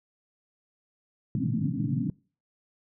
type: band-pass noise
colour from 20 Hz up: pink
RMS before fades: -28 dBFS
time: 1.35-2.1 s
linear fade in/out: 2 ms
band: 110 to 290 Hz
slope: 96 dB/octave
effects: noise-tail reverb RT60 0.4 s tail -25 dB re dry